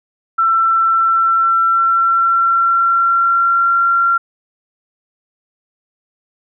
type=tone with pitch glide; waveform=sine; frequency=1341 to 1373.9 Hz; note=E6 to F6; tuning=+29 to -29 cents; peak=-10 dBFS; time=0.38-4.18 s; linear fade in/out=10 ms; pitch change=+42 cents; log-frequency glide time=0.83-3.76 s; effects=none

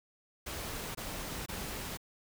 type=noise bursts; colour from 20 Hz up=pink; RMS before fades=-40 dBFS; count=3; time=0.46-1.974 s; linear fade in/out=10 ms; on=490 ms; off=22 ms; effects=none

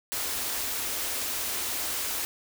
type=band-stop noise; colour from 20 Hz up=white; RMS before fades=-31 dBFS; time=0.12-2.25 s; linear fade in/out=0 ms; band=120 to 220 Hz; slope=96 dB/octave; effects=none

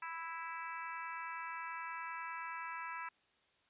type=harmonic tone; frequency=329.6 Hz; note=E4; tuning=in tune; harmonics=3 / 4 / 5 / 6 / 7 / 8; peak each=-45 / -47 / -49 / -51 / -52 / -53 dBFS; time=0.02-3.09 s; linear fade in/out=5 ms; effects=white hiss -73 dBFS RMS until 3.69 s + resampled to 8000 Hz

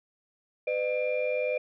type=tone cluster; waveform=sine; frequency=504 / 605 / 2388 Hz; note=B4 / D#5 / D7; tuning=+35 / -49 / +28 cents; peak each=-28 / -29 / -34 dBFS; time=0.67-1.58 s; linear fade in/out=5 ms; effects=tanh soft clip ceiling -18 dBFS

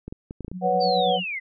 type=clicks; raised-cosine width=3 ms; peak=-21 dBFS; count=7; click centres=0.08 / 0.125 / 0.309 / 0.407 / 0.447 / 0.481 / 0.516 s
type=tone with tremolo; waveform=sine; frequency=182.6 Hz; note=F#3; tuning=23 cents flat; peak=-27 dBFS; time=0.52-1.25 s; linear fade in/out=50 ms; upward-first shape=sine; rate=9.2 Hz; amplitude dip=60%
type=chord; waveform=sine; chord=B suspended second; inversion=none; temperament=equal; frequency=493.9 / 554.4 / 740 Hz; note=B4 / C#5 / F#5; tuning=0 / 0 / 0 cents; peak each=-24 / -26 / -21 dBFS; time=0.61-1.2 s; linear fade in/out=50 ms
type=linear sweep; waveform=sine; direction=down; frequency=4709 to 1975.5 Hz; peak=-27 dBFS; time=0.8-1.4 s; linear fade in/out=20 ms
effects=none

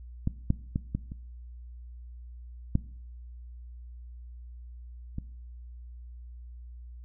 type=clicks; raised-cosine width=5 ms; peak=-14 / -11 / -15 / -16 / -27 / -11 / -21 dBFS; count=7; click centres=0.274 / 0.504 / 0.759 / 0.95 / 1.119 / 2.754 / 5.184 s; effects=noise-tail reverb RT60 0.6 s tail -20 dB re dry + added 60 Hz sine -42 dBFS peak until 7.04 s

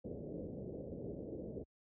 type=low-pass noise; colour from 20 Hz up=white; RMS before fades=-45 dBFS; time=0.04-1.64 s; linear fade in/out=10 ms; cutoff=540 Hz; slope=48 dB/octave; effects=high-pass 60 Hz 12 dB/octave

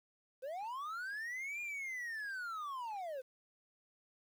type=linear two-way sweep; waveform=triangle; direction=up then down; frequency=493.9 to 2431 to 493.9 Hz; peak=-38 dBFS; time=0.42-3.22 s; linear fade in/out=20 ms; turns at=1.61 s; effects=11-bit

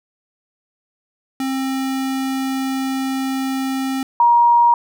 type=tone pair in turn; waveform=square / sine; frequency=265.9 / 947.6 Hz; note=C4 / A#5; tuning=+28 / +28 cents; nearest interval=octave + minor seventh; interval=2200 cents; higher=second; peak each=-20 / -9 dBFS; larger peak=second; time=1.4-4.03 / 4.2-4.74 s; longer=first; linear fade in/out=2 ms; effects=none

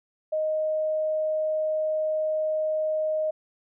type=tone; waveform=sine; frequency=622.3 Hz; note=D#5; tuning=in tune; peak=-23 dBFS; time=0.32-3.31 s; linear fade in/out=10 ms; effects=none

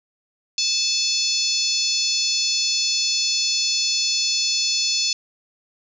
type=harmonic tone; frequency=870 Hz; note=A5; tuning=20 cents flat; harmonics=3 / 4 / 5 / 6 / 7 / 8; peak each=-29 / -28 / -23 / -24 / -28 / -29 dBFS; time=0.58-5.13 s; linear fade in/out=2 ms; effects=none

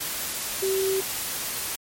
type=tone in noise; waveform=sine; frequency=384.3 Hz; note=G4; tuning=34 cents flat; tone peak=-22 dBFS; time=0.62-1.01 s; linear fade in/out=10 ms; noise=white; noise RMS=-30 dBFS; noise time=0-1.76 s; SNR=+5 dB; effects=MP3 64 kbps

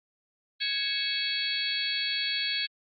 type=harmonic tone with a mistuned harmonic; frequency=554.4 Hz; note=C#5; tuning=in tune; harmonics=3 / 4 / 5 / 6 / 7 / 8; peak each=-36 / -37 / -36 / -32 / -36 / -32 dBFS; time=0.6-2.67 s; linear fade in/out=20 ms; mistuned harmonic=5; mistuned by=-110 cents; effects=Opus 48 kbps

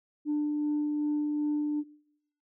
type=tone with tremolo; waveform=sine; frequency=297.3 Hz; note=D4; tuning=21 cents sharp; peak=-24 dBFS; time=0.25-1.84 s; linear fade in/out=50 ms; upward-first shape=sine; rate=2.6 Hz; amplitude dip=25%; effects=noise-tail reverb RT60 0.9 s tail -26 dB re dry + tanh soft clip ceiling -23 dBFS

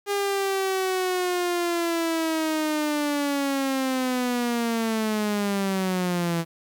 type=linear sweep; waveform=sawtooth; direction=down; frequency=406.1 to 165 Hz; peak=-19 dBFS; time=0.06-6.45 s; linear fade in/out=50 ms; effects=9-bit

